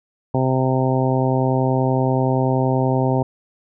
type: harmonic tone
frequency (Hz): 130.5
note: C3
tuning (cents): -4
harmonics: 1 / 2 / 3 / 4 / 5 / 6 / 7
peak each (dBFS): -19 / -22 / -24 / -25 / -26 / -27 / -27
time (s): 0.34-3.23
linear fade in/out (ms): 5
effects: none